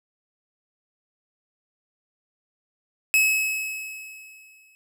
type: tone with exponential decay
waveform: 45% pulse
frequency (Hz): 2576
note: E7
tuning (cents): -41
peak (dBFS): -15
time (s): 3.14-4.75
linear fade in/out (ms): 0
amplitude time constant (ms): 350
effects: none